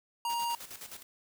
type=tone; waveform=square; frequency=940 Hz; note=A#5; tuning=14 cents sharp; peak=-31 dBFS; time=0.25-0.55 s; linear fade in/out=2 ms
type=noise with tremolo; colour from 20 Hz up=white; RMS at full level=-44 dBFS; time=0.29-1.03 s; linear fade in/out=10 ms; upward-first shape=square; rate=9.6 Hz; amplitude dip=65%
effects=none